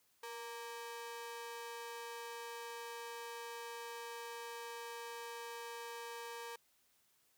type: ring-modulated tone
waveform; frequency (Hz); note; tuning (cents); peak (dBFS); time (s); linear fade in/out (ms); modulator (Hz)
sawtooth; 698.5; F5; 0; -38; 0.23-6.56; 5; 227
effects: white hiss -74 dBFS RMS until 7.37 s

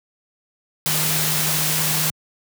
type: tone in noise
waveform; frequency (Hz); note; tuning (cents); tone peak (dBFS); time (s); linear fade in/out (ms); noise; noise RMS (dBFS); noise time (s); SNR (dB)
sine; 155.56; D#3; 0; -26; 0.86-2.1; 0; white; -21; 0.86-2.1; -8
effects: high-pass 100 Hz 12 dB/octave

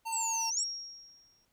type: tone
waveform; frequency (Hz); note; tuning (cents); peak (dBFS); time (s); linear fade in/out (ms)
square; 905; A5; +48; -35; 0.05-0.51; 20
type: exponential two-way sweep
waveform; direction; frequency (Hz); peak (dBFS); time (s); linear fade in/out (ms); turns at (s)
sine; down then up; 8130 to 5440 to 8130; -31; 0.12-0.64; 10; 0.49
type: tone with exponential decay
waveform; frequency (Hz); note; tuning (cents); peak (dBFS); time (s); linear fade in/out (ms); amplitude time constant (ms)
sine; 5590; F8; +1; -29; 0.57-1.45; 1; 190
effects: pink hiss -74 dBFS RMS until 1.52 s

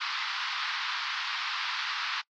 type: band-pass noise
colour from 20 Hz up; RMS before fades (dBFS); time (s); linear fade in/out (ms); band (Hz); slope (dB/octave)
pink; -33; 0-2.22; 20; 1000 to 4900; 48
effects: noise-tail reverb RT60 0.1 s tail -25 dB re dry + AAC 64 kbps

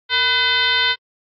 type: tone with frequency modulation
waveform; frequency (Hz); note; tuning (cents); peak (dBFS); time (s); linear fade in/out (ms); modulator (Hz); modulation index
sine; 2555; D#7; +45; -14; 0.09-0.96; 50; 524; 2.8
effects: AAC 64 kbps

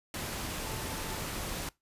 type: tone in noise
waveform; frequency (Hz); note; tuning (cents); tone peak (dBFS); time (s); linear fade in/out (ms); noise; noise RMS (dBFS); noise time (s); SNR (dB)
sine; 880; A5; 0; -46; 0.66-1.19; 2; pink; -37; 0.14-1.69; -12
effects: noise-tail reverb RT60 0.2 s tail -22 dB re dry + resampled to 32000 Hz

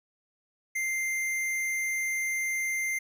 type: tone with tanh clipping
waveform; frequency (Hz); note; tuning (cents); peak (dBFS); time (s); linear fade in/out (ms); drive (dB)
sine; 2093; C7; 0; -29; 0.75-2.99; 10; 18
effects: none

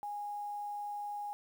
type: tone with quantisation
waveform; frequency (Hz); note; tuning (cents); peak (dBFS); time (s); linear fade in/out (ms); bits
sine; 824; G#5; -14; -37; 0.03-1.33; 0; 10
effects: none

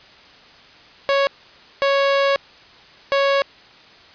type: tone bursts at uneven times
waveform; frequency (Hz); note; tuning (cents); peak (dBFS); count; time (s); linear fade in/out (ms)
sawtooth; 554.4; C#5; 0; -11; 3; 1.09-1.27 / 1.82-2.36 / 3.12-3.42; 0
effects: white hiss -46 dBFS RMS until 4.14 s + resampled to 11025 Hz

